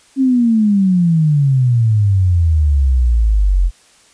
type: exponential sweep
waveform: sine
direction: down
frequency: 273.1 to 43.01 Hz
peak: -9 dBFS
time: 0.16-3.71 s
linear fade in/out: 50 ms
effects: white hiss -49 dBFS RMS until 4.13 s + resampled to 22050 Hz